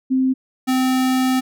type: tone pair in turn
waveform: sine / square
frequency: 261 / 258.4 Hz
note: C4 / C4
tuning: -4 / -21 cents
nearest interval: unison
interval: 17 cents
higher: first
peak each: -14 / -16 dBFS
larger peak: first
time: 0.1-0.34 / 0.67-1.41 s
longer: second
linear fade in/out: 20 ms
effects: none